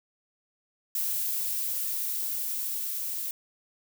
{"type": "noise with level ramp", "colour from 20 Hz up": "violet", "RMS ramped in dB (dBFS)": [-29, -33], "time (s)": [0.95, 3.31], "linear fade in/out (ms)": 2, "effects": []}